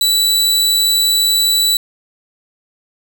sawtooth tone, 3951 Hz, B7, in tune, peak -8 dBFS, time 0.01-1.77 s, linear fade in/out 2 ms, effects none

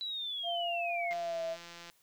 sine linear sweep, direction down, 3970 to 2093 Hz, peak -35 dBFS, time 0.01-1.13 s, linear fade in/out 0 ms
sine tone with pitch glide, 690 to 657.7 Hz, F5 to E5, -21 to -4 cents, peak -33 dBFS, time 0.43-1.57 s, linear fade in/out 50 ms, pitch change -83 cents, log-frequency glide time 1.17-1.42 s
click train, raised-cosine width 0.2 ms, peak -31 dBFS, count 136, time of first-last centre 1.11-1.899 s, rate 171 Hz
effects white hiss -69 dBFS RMS until 2.02 s

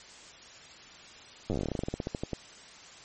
slowing click train, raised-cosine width 2 ms, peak -18 dBFS, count 23, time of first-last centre 1.5-2.333 s, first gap 9 ms, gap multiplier 1.12, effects white hiss -50 dBFS RMS until 3.04 s + MP3 32 kbps

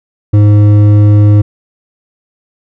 sine tone with hard clipping, 103.9 Hz, G#2, 1 cent sharp, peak -4 dBFS, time 0.33-1.42 s, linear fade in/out 10 ms, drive 8 dB, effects none

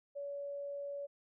sine tone, 567 Hz, C#5, 39 cents sharp, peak -39 dBFS, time 0.15-1.07 s, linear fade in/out 20 ms, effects none

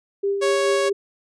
sine tone with tremolo, 398 Hz, G4, 26 cents sharp, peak -18 dBFS, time 0.23-0.93 s, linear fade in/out 10 ms, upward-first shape sine, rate 4.7 Hz, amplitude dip 40%
sawtooth tone, 554.4 Hz, C#5, in tune, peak -16 dBFS, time 0.41-0.9 s, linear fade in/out 20 ms
effects resampled to 22050 Hz

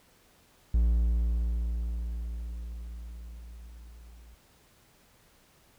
triangle tone with level ramp, 57.7 Hz, A#1, 17 cents flat, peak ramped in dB -18 to -47 dBFS, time 0.74-4.35 s, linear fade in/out 5 ms, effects pink hiss -62 dBFS RMS until 5.78 s

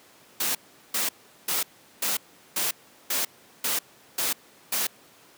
white noise bursts, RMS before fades -26 dBFS, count 9, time 0.4-4.87 s, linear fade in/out 5 ms, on 150 ms, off 390 ms, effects pink hiss -54 dBFS RMS until 5.37 s + high-pass 200 Hz 12 dB/octave

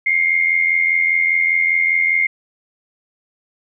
sine tone pair together, 2111 / 2196 Hz, C7 / C#7, +15 / -17 cents, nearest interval minor second, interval 68 cents, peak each -14 / -20 dBFS, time 0.06-2.27 s, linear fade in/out 5 ms, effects none

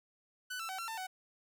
sawtooth tone with pitch steps, 1496 / 1334 / 758 / 1358 / 895 / 749 Hz, F#6 / E6 / F#5 / F6 / A5 / F#5, +19 / +20 / +42 / -49 / +29 / +21 cents, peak -35 dBFS, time 0.5-1.07 s, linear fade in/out 10 ms, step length 95 ms, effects none

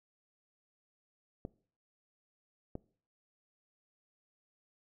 clicks, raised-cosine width 2 ms, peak -26 dBFS, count 2, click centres 1.451 / 2.754 s, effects noise-tail reverb RT60 0.5 s tail -22 dB re dry

